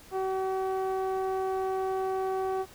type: tone with low-pass filter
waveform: sawtooth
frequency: 380 Hz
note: F#4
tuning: 46 cents sharp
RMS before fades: -30 dBFS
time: 0.11-2.66 s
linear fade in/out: 50 ms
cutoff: 900 Hz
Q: 1.5
effects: pink hiss -52 dBFS RMS until 2.74 s